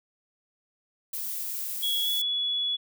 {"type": "noise", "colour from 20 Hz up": "violet", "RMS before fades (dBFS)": -33, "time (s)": [1.13, 2.22], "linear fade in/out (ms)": 5}
{"type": "tone with pitch glide", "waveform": "sine", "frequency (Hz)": [3342, 3396], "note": ["G#7", "G#7"], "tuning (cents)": [10, 38], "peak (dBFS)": -25, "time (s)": [1.82, 2.77], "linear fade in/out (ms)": 20, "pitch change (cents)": 28, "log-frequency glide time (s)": [2.03, 2.09]}
{"effects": []}